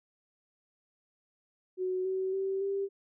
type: tone with pitch steps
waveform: sine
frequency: 370 / 378 / 386.2 / 394.5 Hz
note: F#4 / F#4 / G4 / G4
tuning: 0 / +37 / -26 / +11 cents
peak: -29 dBFS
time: 1.77-2.89 s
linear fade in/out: 50 ms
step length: 280 ms
effects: none